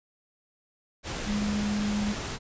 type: tone in noise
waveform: sine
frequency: 207.4 Hz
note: G#3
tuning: 2 cents flat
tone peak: -26 dBFS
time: 1.25-2.16 s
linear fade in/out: 50 ms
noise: pink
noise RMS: -34 dBFS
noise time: 1.03-2.39 s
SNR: +5 dB
effects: resampled to 16000 Hz